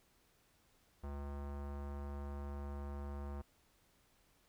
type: tone with low-pass filter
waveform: square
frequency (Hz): 71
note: C#2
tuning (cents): +42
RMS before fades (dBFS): -44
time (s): 1.03-3.42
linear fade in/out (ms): 10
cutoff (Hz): 1100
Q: 1.5
effects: pink hiss -72 dBFS RMS until 4.48 s